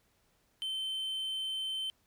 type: tone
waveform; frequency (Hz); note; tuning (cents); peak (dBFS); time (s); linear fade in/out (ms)
triangle; 3088; G7; -27; -32; 0.62-1.9; 0
effects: pink hiss -72 dBFS RMS until 2.06 s

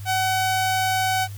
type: tone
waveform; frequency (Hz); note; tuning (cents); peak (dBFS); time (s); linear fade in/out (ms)
sawtooth; 754; F#5; +32; -16; 0.05-1.28; 50
effects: added 100 Hz sine -32 dBFS peak until 1.37 s + white hiss -47 dBFS RMS until 1.37 s

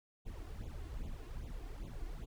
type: noise with flanger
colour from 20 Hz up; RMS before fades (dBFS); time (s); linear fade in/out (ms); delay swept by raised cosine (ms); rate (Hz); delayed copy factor
brown; -44; 0.25-2.26; 20; 0.28 to 2.88; 2.5; +0.95
effects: none

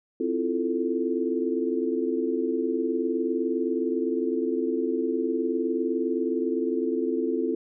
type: chord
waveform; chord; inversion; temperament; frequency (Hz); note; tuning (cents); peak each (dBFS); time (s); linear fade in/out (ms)
sine; F major seventh; second; equal; 261.6 / 329.6 / 349.2 / 440; C4 / E4 / F4 / A4; 0 / 0 / 0 / 0; -29; 0.2-7.55; 5
effects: none

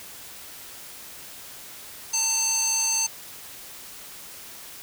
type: tone with band-pass filter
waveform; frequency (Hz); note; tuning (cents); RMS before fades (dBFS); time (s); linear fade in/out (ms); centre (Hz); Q
square; 896; A5; +31; -24; 2.13-3.07; 10; 6700; 4.9
effects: white hiss -42 dBFS RMS until 4.82 s

